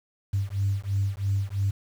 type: beating tone pair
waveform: sine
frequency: 97.4 / 100.4 Hz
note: G2 / G2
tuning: -11 / +42 cents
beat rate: 3 Hz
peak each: -26 dBFS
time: 0.33-1.71 s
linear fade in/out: 10 ms
effects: tanh soft clip ceiling -17 dBFS + 8-bit